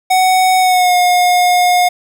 square tone with pitch glide, 745 to 717.5 Hz, F#5 to F5, +12 to +47 cents, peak -9 dBFS, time 0.1-1.89 s, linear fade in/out 10 ms, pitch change -65 cents, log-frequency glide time 0.59-0.95 s, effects 7-bit

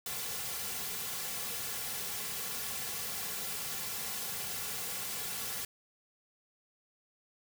white noise with comb filter, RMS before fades -38 dBFS, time 0.06-5.65 s, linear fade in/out 2 ms, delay 3.2 ms, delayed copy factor -0.75, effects none

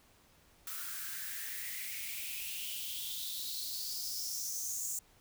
blue noise with high-pass filter sweep, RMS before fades -40 dBFS, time 0.67-4.99 s, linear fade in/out 2 ms, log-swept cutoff 1300 to 7200 Hz, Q 5.9, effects pink hiss -65 dBFS RMS until 5.2 s

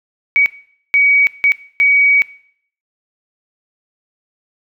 sine tone bursts at uneven times, 2261 Hz, C#7, 34 cents sharp, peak -8 dBFS, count 4, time 0.36-0.46 / 0.94-1.27 / 1.44-1.52 / 1.8-2.22 s, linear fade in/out 0 ms, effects noise-tail reverb RT60 0.6 s tail -19 dB re dry

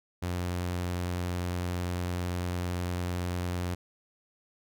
sawtooth tone, 88.9 Hz, F2, 31 cents sharp, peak -26 dBFS, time 0.22-3.75 s, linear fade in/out 10 ms, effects none

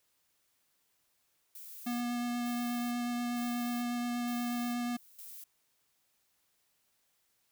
violet noise with tremolo, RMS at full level -48 dBFS, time 1.55-5.44 s, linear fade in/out 2 ms, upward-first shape square, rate 1.1 Hz, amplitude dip 75%
square tone with vibrato, 241.2 Hz, B3, 41 cents flat, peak -33 dBFS, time 1.86-4.97 s, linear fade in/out 10 ms, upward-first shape sine, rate 8.3 Hz, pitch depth 10 cents each way
effects white hiss -75 dBFS RMS until 7.51 s

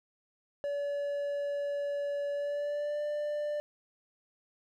triangle tone with pitch glide, 572 to 592.2 Hz, D5 to D5, -46 to +14 cents, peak -29 dBFS, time 0.64-3.6 s, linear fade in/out 0 ms, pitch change +60 cents, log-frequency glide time 2.32-3.02 s, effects none

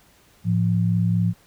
sine tone pair together, 109.14 / 173.5 Hz, A2 / F3, -14 / -11 cents, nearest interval minor sixth, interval 803 cents, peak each -20 dBFS, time 0.44-1.34 s, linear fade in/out 50 ms, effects pink hiss -56 dBFS RMS until 1.46 s

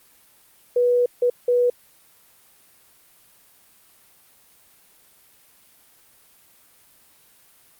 sine tone bursts at uneven times, 488.6 Hz, B4, 19 cents flat, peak -15 dBFS, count 3, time 0.76-1.06 / 1.22-1.3 / 1.48-1.7 s, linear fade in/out 5 ms, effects white hiss -55 dBFS RMS until 7.79 s + Opus 32 kbps

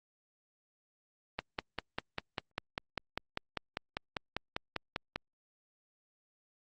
click train, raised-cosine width 0.3 ms, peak -17 dBFS, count 20, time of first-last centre 1.39-5.16 s, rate 5.04 Hz, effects Opus 24 kbps

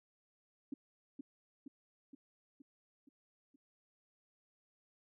sine tone with echo, 277.2 Hz, C#4, in tune, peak -38 dBFS, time 0.72-0.74 s, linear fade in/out 5 ms, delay 470 ms, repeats 6, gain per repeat -4 dB, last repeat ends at 3.56 s, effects none

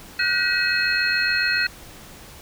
sine tone cluster, 1450 / 1537 / 1913 / 2558 / 4260 Hz, F#6 / G6 / A#6 / D#7 / C8, -35 / -35 / +44 / +47 / +30 cents, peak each -25 dBFS, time 0.19-1.67 s, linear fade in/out 5 ms, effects pink hiss -43 dBFS RMS until 2.41 s

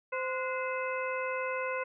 harmonic tone with a mistuned harmonic, 517 Hz, C5, 21 cents flat, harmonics 1 / 2 / 3 / 4 / 5, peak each -34 / -37 / -39 / -40 / -41 dBFS, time 0.12-1.84 s, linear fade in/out 10 ms, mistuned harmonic 3, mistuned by -97 cents, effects none

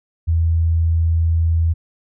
sine tone, 82.41 Hz, E2, in tune, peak -13 dBFS, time 0.27-1.74 s, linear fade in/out 20 ms, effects none

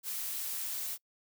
blue noise, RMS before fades -37 dBFS, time 0.03-0.98 s, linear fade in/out 50 ms, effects noise-tail reverb RT60 0.1 s tail -25 dB re dry

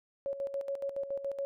sine tone with tremolo, 554.4 Hz, C#5, in tune, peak -31 dBFS, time 0.26-1.45 s, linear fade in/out 0 ms, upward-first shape square, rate 7.1 Hz, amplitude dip 65%, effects none

